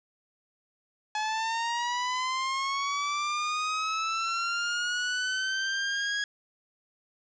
sawtooth linear sweep, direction up, 849 to 1661.2 Hz, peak -24 dBFS, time 1.15-6.24 s, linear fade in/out 2 ms, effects resampled to 16000 Hz + 9-bit

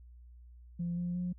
sine tone with pitch steps, 172.6 / 175.62 / 178.69 Hz, F3 / F3 / F3, -20 / +10 / +40 cents, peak -31 dBFS, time 0.79-1.33 s, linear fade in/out 10 ms, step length 180 ms, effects tanh soft clip ceiling -28 dBFS + added 60 Hz sine -51 dBFS peak until 1.38 s

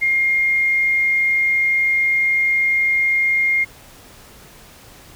sine tone, 2126 Hz, C7, 27 cents sharp, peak -14 dBFS, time 0.01-3.65 s, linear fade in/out 20 ms, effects pink hiss -44 dBFS RMS until 5.15 s

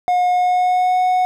triangle tone with pitch glide, 720 to 734.7 Hz, F#5 to F#5, -47 to -12 cents, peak -11 dBFS, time 0.08-1.25 s, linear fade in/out 0 ms, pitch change +35 cents, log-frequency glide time 0.28-0.99 s, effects none

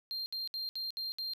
triangle tone bursts, 4186 Hz, C8, in tune, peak -34 dBFS, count 6, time 0.11-1.335 s, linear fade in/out 0 ms, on 150 ms, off 65 ms, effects none

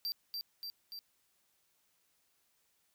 square tone with echo, 4699 Hz, D8, in tune, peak -35 dBFS, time 0.05-0.12 s, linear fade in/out 0 ms, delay 290 ms, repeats 3, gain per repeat -3 dB, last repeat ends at 0.99 s, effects white hiss -75 dBFS RMS until 2.94 s

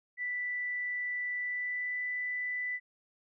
sine tone with pitch glide, 1975.5 to 1988.1 Hz, B6 to B6, 0 to +11 cents, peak -32 dBFS, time 0.17-2.8 s, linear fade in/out 50 ms, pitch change +11 cents, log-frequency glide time 1.38-2 s, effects none

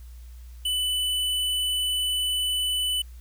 square tone, 2990 Hz, F#7, 17 cents sharp, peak -24 dBFS, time 0.65-3.02 s, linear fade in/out 5 ms, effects added 60 Hz sine -40 dBFS peak until 3.2 s + white hiss -59 dBFS RMS until 3.2 s

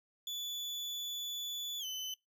35% pulse tone with pitch glide, 3459 to 3029 Hz, A7 to F#7, -30 to +40 cents, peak -36 dBFS, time 0.27-2.14 s, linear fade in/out 2 ms, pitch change -230 cents, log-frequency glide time 1.79-1.85 s, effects noise-tail reverb RT60 0.2 s tail -22 dB re dry

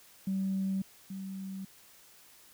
sine tone pair in turn, 192.2 / 192.2 Hz, G3 / G3, -34 / -34 cents, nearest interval unison, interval 0 cents, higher neither, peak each -28 / -37 dBFS, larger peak first, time 0.27-0.82 / 1.1-1.65 s, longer neither, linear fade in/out 5 ms, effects tanh soft clip ceiling -24 dBFS + white hiss -58 dBFS RMS until 2.53 s

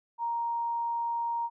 sine tone, 935 Hz, A#5, 5 cents sharp, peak -28 dBFS, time 0.18-1.5 s, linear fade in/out 50 ms, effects none

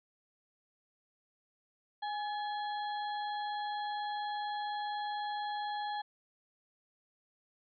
harmonic tone with a mistuned harmonic, 830.6 Hz, G#5, in tune, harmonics 1 / 2 / 4 / 5, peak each -35 / -45 / -48 / -50 dBFS, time 2.02-6.02 s, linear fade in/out 10 ms, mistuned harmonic 2, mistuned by +55 cents, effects none

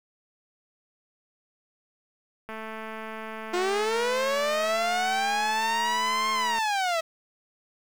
click train, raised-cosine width 0.5 ms, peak -23 dBFS, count 902, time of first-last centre 2.49-6.585 s, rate 220 Hz
sawtooth linear two-way sweep, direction up then down, 349.2 to 1070 to 639 Hz, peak -20 dBFS, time 3.53-7.01 s, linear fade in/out 10 ms, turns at 6.31 s
effects low-pass 7000 Hz 12 dB/octave + 8-bit

